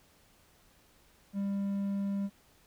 triangle tone, 198.7 Hz, G3, 24 cents sharp, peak -28 dBFS, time 1.33-2.3 s, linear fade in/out 50 ms, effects pink hiss -64 dBFS RMS until 2.66 s

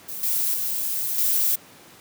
violet noise with level steps, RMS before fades -33 / -23 / -26 / -21 dBFS, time 0.08-1.56 s, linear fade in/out 10 ms, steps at 0.23 / 0.54 / 1.18 s, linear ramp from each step 2 ms, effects pink hiss -48 dBFS RMS until 2 s + high-pass 150 Hz 12 dB/octave

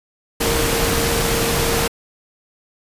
sine tone in noise, 462.4 Hz, A#4, 14 cents flat, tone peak -23 dBFS, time 0.4-1.88 s, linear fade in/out 10 ms, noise pink, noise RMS -19 dBFS, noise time 0.4-1.88 s, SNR -7 dB, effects resampled to 32000 Hz

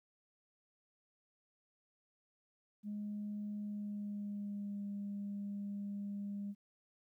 sine tone with pitch glide, 207.7 to 202 Hz, G#3 to G#3, 0 to -48 cents, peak -38 dBFS, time 2.83-6.55 s, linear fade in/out 50 ms, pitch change -48 cents, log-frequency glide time 3.58-4.85 s, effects tanh soft clip ceiling -35 dBFS + 13-bit

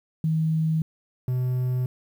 sine / triangle tone pair in turn, 159.1 / 126.56 Hz, D#3 / B2, +39 / +43 cents, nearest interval major third, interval 396 cents, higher first, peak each -20 dBFS, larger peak neither, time 0.24-0.82 / 1.28-1.86 s, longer neither, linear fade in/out 2 ms, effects 9-bit

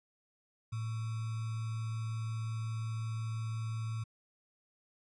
sine tone with sample-and-hold, 111.8 Hz, A2, 28 cents sharp, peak -34 dBFS, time 0.72-4.04 s, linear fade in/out 10 ms, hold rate 1225 Hz, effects resampled to 22050 Hz

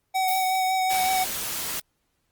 square tone with vibrato, 753 Hz, F#5, 30 cents sharp, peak -22 dBFS, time 0.14-1.25 s, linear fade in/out 20 ms, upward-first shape sine, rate 5.4 Hz, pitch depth 17 cents each way
violet noise with exponential decay, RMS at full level -28 dBFS, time 0.28-1.2 s, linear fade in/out 1 ms, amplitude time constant 200 ms
white noise, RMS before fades -30 dBFS, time 0.9-1.8 s, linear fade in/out 5 ms
effects pink hiss -73 dBFS RMS until 2.31 s + Opus 24 kbps

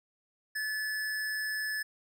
square tone with amplitude modulation, 1728 Hz, A6, 32 cents flat, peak -31 dBFS, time 0.55-1.83 s, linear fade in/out 10 ms, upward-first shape sine, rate 195 Hz, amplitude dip 30%, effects none

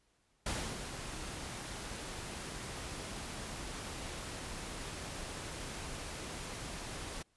pink noise with ADSR envelope, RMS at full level -36 dBFS, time 0.46-7.23 s, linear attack 4 ms, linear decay 310 ms, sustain -7 dB, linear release 13 ms, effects pink hiss -74 dBFS RMS until 7.36 s + resampled to 24000 Hz

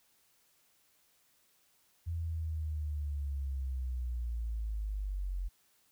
sine linear sweep, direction down, 84.6 to 44.2 Hz, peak -33 dBFS, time 2.06-5.49 s, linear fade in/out 20 ms, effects white hiss -70 dBFS RMS until 5.91 s

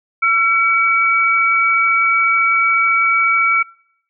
sine tone pair together, 1353 / 2275 Hz, E6 / C#7, +45 / +44 cents, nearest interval major sixth, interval 899 cents, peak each -14 dBFS, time 0.22-3.63 s, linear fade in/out 10 ms, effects noise-tail reverb RT60 0.7 s tail -24 dB re dry

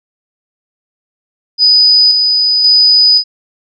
sine tone with tremolo, 4978 Hz, D#8, in tune, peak -4 dBFS, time 1.58-3.24 s, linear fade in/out 50 ms, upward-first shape square, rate 0.94 Hz, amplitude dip 35%, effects none

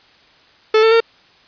45% pulse tone with pitch steps, 436.2 / 446.7 / 457.4 Hz, A4 / A4 / A#4, -15 / +26 / -33 cents, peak -9 dBFS, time 0.74-1.004 s, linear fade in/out 5 ms, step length 88 ms, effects white hiss -50 dBFS RMS until 1.47 s + resampled to 11025 Hz

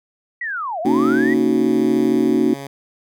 sine linear two-way sweep, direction down then up, 1980 to 608 to 1980 Hz, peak -22 dBFS, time 0.41-1.34 s, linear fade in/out 5 ms, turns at 0.8 s
sine chord, D# minor seventh, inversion second, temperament equal, 233.1 / 277.2 / 311.1 / 370 Hz, A#3 / C#4 / D#4 / F#4, 0 / 0 / 0 / 0 cents, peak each -19 dBFS, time 0.85-2.54 s, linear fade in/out 5 ms
10% pulse tone with tremolo, 138.8 Hz, C#3, 3 cents sharp, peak -20 dBFS, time 0.85-2.67 s, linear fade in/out 2 ms, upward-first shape triangle, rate 1.1 Hz, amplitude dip 25%
effects none

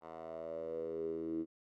10% pulse tone with band-pass filter sweep, 81.6 Hz, E2, 17 cents flat, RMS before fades -41 dBFS, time 0.01-1.46 s, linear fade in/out 50 ms, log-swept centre 820 to 310 Hz, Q 8, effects none

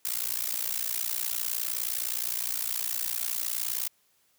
blue noise with amplitude modulation, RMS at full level -27 dBFS, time 0.05-3.88 s, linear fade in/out 2 ms, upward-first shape sine, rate 59.5 Hz, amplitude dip 95%, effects white hiss -68 dBFS RMS until 4.38 s + high-pass 60 Hz 12 dB/octave

